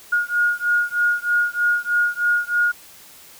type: beating tone pair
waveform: sine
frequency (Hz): 1432 / 1435.2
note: F6 / F6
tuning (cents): +43 / +47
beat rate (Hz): 3.2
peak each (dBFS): -20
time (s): 0.12-2.72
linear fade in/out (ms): 10
effects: white hiss -45 dBFS RMS until 3.39 s